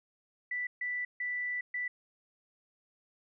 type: tone bursts at uneven times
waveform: sine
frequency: 1975 Hz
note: B6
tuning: in tune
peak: -32 dBFS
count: 4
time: 0.51-0.67 / 0.81-1.05 / 1.2-1.61 / 1.74-1.88 s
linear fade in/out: 5 ms
effects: none